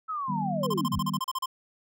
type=linear sweep; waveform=sine; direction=down; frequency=1318.5 to 34.65 Hz; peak=-29 dBFS; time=0.08-1 s; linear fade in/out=20 ms
type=chord; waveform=sine; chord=Eb augmented; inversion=none; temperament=just; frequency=155.56 / 194.45 / 243.1 Hz; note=Eb3 / G3 / B3; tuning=0 / -14 / -27 cents; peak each=-33 / -31 / -36 dBFS; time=0.28-1.19 s; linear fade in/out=10 ms
type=tone bursts; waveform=square; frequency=1046.5 Hz; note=C6; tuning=in tune; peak=-28 dBFS; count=12; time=0.63-1.459 s; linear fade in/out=5 ms; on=37 ms; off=35 ms
effects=none